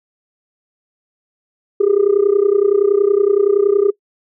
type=tone with amplitude modulation; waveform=sine; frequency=403 Hz; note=G4; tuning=48 cents sharp; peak=-5 dBFS; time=1.8-3.91 s; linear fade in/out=10 ms; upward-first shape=sine; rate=30.7 Hz; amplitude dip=95%; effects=noise-tail reverb RT60 0.1 s tail -22 dB re dry + tanh soft clip ceiling -5 dBFS